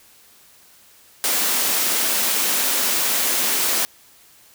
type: high-pass noise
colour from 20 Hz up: white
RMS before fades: -20 dBFS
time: 1.24-3.85 s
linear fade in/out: 0 ms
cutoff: 190 Hz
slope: 48 dB/octave
effects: white hiss -51 dBFS RMS until 4.54 s